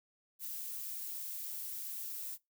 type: noise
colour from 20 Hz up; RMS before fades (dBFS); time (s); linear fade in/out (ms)
violet; -42; 0.39-2.38; 50
effects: noise-tail reverb RT60 0.2 s tail -22 dB re dry